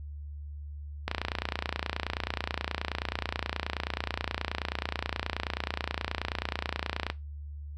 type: click train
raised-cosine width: 0.3 ms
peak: -13 dBFS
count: 178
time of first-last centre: 1.08-7.1 s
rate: 29.4 Hz
effects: noise-tail reverb RT60 0.2 s tail -18 dB re dry + added 73 Hz sine -38 dBFS peak until 7.77 s